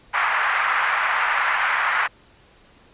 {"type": "band-pass noise", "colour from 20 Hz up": "pink", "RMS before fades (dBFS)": -21, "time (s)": [0.13, 2.08], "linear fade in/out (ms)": 20, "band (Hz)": [1000, 2100], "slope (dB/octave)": 24, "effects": ["pink hiss -53 dBFS RMS until 2.93 s", "resampled to 8000 Hz"]}